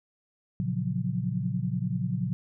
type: chord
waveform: sine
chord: Gb major seventh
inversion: first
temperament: equal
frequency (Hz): 116.54 / 138.59 / 174.61 / 185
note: Bb2 / Db3 / F3 / Gb3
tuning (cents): 0 / 0 / 0 / 0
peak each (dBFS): -32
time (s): 0.6-2.33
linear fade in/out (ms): 0
effects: none